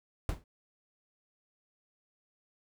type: noise with exponential decay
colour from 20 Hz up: brown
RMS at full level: -28 dBFS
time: 0.29-0.44 s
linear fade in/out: 1 ms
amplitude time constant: 32 ms
effects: none